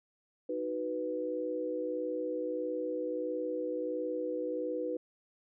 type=chord; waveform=sine; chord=B major; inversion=first; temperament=equal with one note detuned; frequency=311.1 / 372.6 / 493.9 Hz; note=D#4 / F#4 / B4; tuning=0 / +12 / 0 cents; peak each=-38 / -40 / -34 dBFS; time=0.49-4.97 s; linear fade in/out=5 ms; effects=none